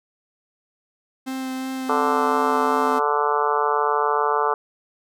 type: tone with vibrato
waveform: 45% pulse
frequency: 261.6 Hz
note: C4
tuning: in tune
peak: -26 dBFS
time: 1.26-3 s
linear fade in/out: 20 ms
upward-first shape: sine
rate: 2.8 Hz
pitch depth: 10 cents each way
type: harmonic tone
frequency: 146.83 Hz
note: D3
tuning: in tune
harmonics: 3 / 4 / 5 / 6 / 7 / 8 / 9 / 10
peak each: -24 / -31 / -28 / -24 / -26 / -24 / -28 / -33 dBFS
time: 1.89-4.54 s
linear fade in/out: 2 ms
effects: none